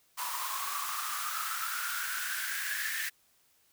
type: noise with high-pass filter sweep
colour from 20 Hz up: white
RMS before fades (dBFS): -35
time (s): 0.17-3.1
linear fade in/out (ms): 20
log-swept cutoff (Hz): 1000 to 1800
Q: 9.7
effects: white hiss -68 dBFS RMS until 3.72 s